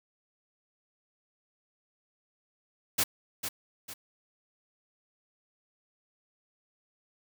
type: noise with echo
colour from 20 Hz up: white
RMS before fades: -26 dBFS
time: 2.98-3.04 s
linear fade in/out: 10 ms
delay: 450 ms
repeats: 2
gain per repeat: -8 dB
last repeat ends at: 3.94 s
effects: none